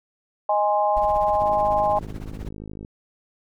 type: chord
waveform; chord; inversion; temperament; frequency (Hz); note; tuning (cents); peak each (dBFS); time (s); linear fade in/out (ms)
sine; Ab major; second; equal with one note detuned; 622.3 / 826.3 / 1046.5; Eb5 / Ab5 / C6; 0 / -9 / 0; -22 / -20 / -26; 0.49-1.99; 5
type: noise with tremolo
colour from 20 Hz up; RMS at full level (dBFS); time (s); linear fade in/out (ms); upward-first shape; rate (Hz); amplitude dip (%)
brown; -32; 0.96-2.49; 10; triangle; 16; 90
type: click train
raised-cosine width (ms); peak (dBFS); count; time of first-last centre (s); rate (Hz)
3; -24; 76; 1.42-2.849; 52.5
effects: none